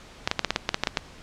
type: clicks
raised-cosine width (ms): 0.2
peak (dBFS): -4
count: 11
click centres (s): 0.275 / 0.314 / 0.393 / 0.447 / 0.506 / 0.561 / 0.691 / 0.744 / 0.836 / 0.872 / 0.972
effects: pink hiss -47 dBFS RMS until 1.22 s + low-pass 6000 Hz 12 dB/octave